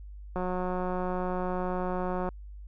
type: click train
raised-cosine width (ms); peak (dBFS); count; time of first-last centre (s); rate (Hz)
1; -19; 352; 0.36-2.289; 182
effects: added 50 Hz sine -41 dBFS peak until 2.67 s